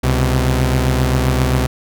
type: tone pair together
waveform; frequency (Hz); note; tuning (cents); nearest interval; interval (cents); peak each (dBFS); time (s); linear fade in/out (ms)
sawtooth; 67.4 / 127.23; C#2 / C3; -48 / -48; major seventh; 1100; -12; 0.03-1.67; 10
effects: none